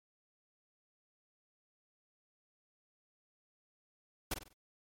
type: noise with echo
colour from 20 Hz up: pink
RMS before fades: -35 dBFS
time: 4.31-4.34 s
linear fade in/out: 5 ms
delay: 48 ms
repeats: 4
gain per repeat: -8 dB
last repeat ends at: 4.532 s
effects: MP3 64 kbps